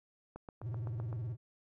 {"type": "click train", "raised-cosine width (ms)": 1, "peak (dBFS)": -32, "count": 7, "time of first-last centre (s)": [0.36, 1.128], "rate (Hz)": 7.81}
{"type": "tone with vibrato", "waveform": "triangle", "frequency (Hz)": 114.9, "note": "A#2", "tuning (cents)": -25, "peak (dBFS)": -34, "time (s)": [0.61, 1.37], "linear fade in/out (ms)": 50, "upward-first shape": "square", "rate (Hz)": 19, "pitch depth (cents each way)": 160}
{"effects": []}